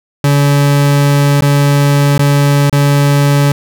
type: tone with dropouts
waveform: 40% pulse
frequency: 142.7 Hz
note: D3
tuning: 49 cents flat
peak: -6 dBFS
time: 0.24-3.52 s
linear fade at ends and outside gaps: 2 ms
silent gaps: 1.408-1.421 / 2.179-2.192 / 2.697-2.727 s
effects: none